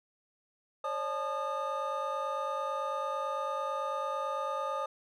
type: tone cluster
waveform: triangle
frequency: 545 / 594 / 869 / 1223 Hz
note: C#5 / D5 / A5 / D#6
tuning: -29 / +20 / -22 / -30 cents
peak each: -35 / -38 / -38 / -33 dBFS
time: 0.84-4.86 s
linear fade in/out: 5 ms
effects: none